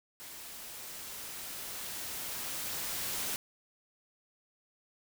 white noise with level ramp, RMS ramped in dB -47 to -35 dBFS, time 0.2-3.36 s, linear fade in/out 0 ms, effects none

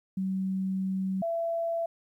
sine tone pair in turn, 190 / 669.7 Hz, F#3 / E5, +46 / +27 cents, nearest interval octave + minor seventh, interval 2181 cents, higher second, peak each -27 dBFS, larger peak neither, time 0.17-1.22 / 1.22-1.86 s, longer first, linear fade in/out 5 ms, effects 11-bit

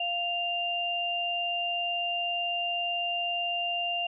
sine tone pair together, 698 / 2792 Hz, F5 / F7, -1 / -1 cents, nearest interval 2 octaves, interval 2400 cents, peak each -32 / -29 dBFS, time 0-4.07 s, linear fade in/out 5 ms, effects none

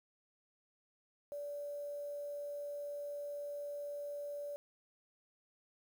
sine tone with quantisation, 578 Hz, D5, 28 cents flat, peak -40 dBFS, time 1.32-4.56 s, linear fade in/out 0 ms, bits 10, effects none

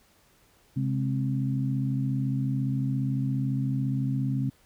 sine tone cluster, 133.6 / 207.9 / 265.5 Hz, C3 / G#3 / C4, +36 / +2 / +25 cents, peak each -26 / -33 / -31 dBFS, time 0.76-4.5 s, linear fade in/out 10 ms, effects pink hiss -62 dBFS RMS until 4.65 s

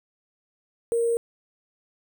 sine tone with sample-and-hold, 466.2 Hz, A#4, in tune, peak -20 dBFS, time 0.92-1.17 s, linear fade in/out 0 ms, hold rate 8820 Hz, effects none

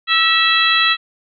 harmonic tone with a mistuned harmonic, 659.3 Hz, E5, in tune, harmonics 2 / 3 / 4 / 5 / 6, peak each -18 / -18 / -18 / -18 / -18 dBFS, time 0.07-0.97 s, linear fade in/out 50 ms, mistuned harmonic 3, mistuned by -43 cents, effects none

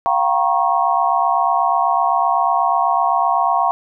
sine tone cluster, 700 / 768 / 947 / 1094 Hz, F5 / G5 / A#5 / C#6, +4 / -36 / +27 / -23 cents, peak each -19 dBFS, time 0.06-3.71 s, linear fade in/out 0 ms, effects none

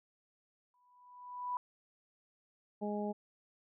sine tone with exponential growth, 987.8 Hz, B5, in tune, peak -32 dBFS, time 0.74-1.57 s, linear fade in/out 1 ms, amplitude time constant 180 ms
harmonic tone, 207.7 Hz, G#3, in tune, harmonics 1 / 2 / 3 / 4, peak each -37 / -40 / -42 / -43 dBFS, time 2.81-3.13 s, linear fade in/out 20 ms
effects none

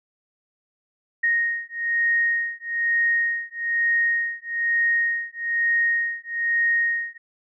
sine beating tone pair, 1864 / 1865.1 Hz, A#6 / A#6, -1 / 0 cents, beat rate 1.1 Hz, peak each -23 dBFS, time 1.23-7.18 s, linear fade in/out 10 ms, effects none

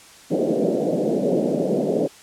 white band-pass noise, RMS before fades -21 dBFS, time 0.3-2.08 s, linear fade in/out 20 ms, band 160 to 600 Hz, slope 48 dB/octave, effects white hiss -46 dBFS RMS until 2.22 s + low-pass 9000 Hz 12 dB/octave

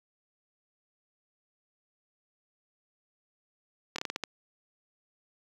slowing click train, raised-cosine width 0.2 ms, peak -15 dBFS, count 7, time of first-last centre 3.96-4.237 s, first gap 24 ms, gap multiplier 1.26, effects high-pass 150 Hz 12 dB/octave + 8-bit

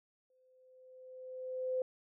sine tone with exponential growth, 513 Hz, C5, 34 cents flat, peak -30 dBFS, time 0.3-1.82 s, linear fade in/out 2 ms, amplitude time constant 330 ms, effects none

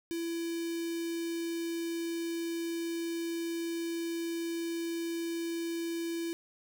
square tone with notch filter, 334.6 Hz, E4, 26 cents sharp, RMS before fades -35 dBFS, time 0.11-6.33 s, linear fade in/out 0 ms, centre 1100 Hz, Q 0.74, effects none

